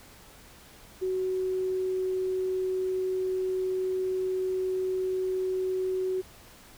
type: tone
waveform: sine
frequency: 373.3 Hz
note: F#4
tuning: 15 cents sharp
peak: -26 dBFS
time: 1.01-6.22 s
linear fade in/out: 20 ms
effects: pink hiss -52 dBFS RMS until 6.77 s